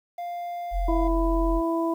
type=tone with pitch glide; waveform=triangle; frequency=698.5 to 694.1 Hz; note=F5 to F5; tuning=0 to -11 cents; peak=-28 dBFS; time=0.18-1.08 s; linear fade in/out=5 ms; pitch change=-11 cents; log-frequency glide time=0.7-0.77 s
type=tone; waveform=sine; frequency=43.65 Hz; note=F1; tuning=in tune; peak=-23 dBFS; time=0.71-1.62 s; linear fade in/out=50 ms
type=harmonic tone; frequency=331.3 Hz; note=E4; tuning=9 cents sharp; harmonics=1 / 2 / 3; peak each=-24 / -29 / -30 dBFS; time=0.88-1.94 s; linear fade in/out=5 ms
effects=9-bit